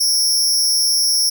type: tone with amplitude modulation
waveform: sawtooth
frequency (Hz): 5470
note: F8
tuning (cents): -37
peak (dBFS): -7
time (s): 0-1.3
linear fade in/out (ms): 10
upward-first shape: sine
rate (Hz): 298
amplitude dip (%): 95
effects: none